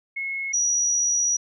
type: tone pair in turn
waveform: sine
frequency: 2177 / 5812 Hz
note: C#7 / F#8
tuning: -32 / -32 cents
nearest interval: octave + perfect fourth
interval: 1700 cents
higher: second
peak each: -26 / -19 dBFS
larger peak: second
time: 0.16-0.53 / 0.53-1.37 s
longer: second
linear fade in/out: 10 ms
effects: none